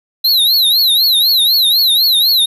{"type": "tone with vibrato", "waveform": "square", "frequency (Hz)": 3997, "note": "B7", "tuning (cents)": 20, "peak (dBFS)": -9, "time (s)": [0.24, 2.46], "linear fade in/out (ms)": 10, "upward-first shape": "triangle", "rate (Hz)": 4, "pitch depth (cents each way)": 190, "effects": []}